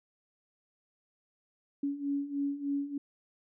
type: beating tone pair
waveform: sine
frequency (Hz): 280 / 283.3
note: C#4 / C#4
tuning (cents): +18 / +38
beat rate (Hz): 3.3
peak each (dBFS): -36 / -32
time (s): 1.83-2.98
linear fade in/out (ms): 5
effects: none